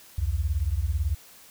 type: beating tone pair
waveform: sine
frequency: 65.41 / 83.41 Hz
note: C2 / E2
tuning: 0 / +21 cents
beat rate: 18 Hz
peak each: -26 dBFS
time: 0.18-1.15 s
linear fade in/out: 5 ms
effects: white hiss -51 dBFS RMS until 1.5 s